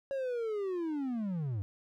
triangle linear sweep, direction down, 555 to 91.9 Hz, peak -30 dBFS, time 0.11-1.62 s, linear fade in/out 0 ms, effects none

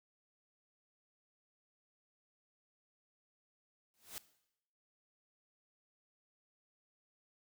white noise with exponential growth, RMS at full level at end -42 dBFS, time 3.94-4.18 s, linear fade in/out 0 ms, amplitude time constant 51 ms, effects noise-tail reverb RT60 0.8 s tail -17 dB re dry

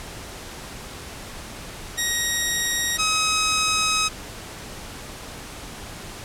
10% pulse tone pair in turn, 1888 / 1271.1 Hz, A#6 / D#6, +22 / +37 cents, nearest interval perfect fifth, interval 685 cents, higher first, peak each -12 / -11 dBFS, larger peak second, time 1.97-2.98 / 2.98-4.09 s, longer second, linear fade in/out 20 ms, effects pink hiss -37 dBFS RMS until 6.24 s + low-pass 11000 Hz 12 dB/octave

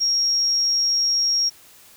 sine tone, 5588 Hz, F8, in tune, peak -17 dBFS, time 0-1.5 s, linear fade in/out 20 ms, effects white hiss -49 dBFS RMS until 1.96 s

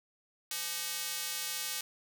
square tone with high-pass filter, 170.8 Hz, F3, 38 cents flat, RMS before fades -37 dBFS, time 0.51-1.81 s, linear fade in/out 2 ms, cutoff 3400 Hz, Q 0.5, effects none

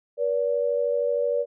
sine tone pair together, 481.7 / 574.7 Hz, B4 / D5, -43 / -38 cents, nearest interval minor third, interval 305 cents, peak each -24 dBFS, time 0.17-1.46 s, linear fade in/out 50 ms, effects none

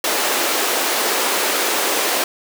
pink high-pass noise, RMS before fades -19 dBFS, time 0.04-2.24 s, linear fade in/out 2 ms, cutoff 340 Hz, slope 24 dB/octave, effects none

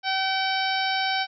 harmonic tone, 766 Hz, G5, 40 cents flat, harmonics 1 / 2 / 3 / 4 / 5 / 6 / 7, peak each -26 / -29 / -31 / -32 / -33 / -34 / -34 dBFS, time 0.03-1.27 s, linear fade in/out 50 ms, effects none

